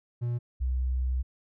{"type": "tone pair in turn", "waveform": ["triangle", "sine"], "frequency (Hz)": [120, 63.57], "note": ["B2", "C2"], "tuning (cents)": [-49, -49], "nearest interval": "major seventh", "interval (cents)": 1100, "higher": "first", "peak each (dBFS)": -25, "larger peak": "neither", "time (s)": [[0.21, 0.39], [0.6, 1.23]], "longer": "second", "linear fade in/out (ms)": 20, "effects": []}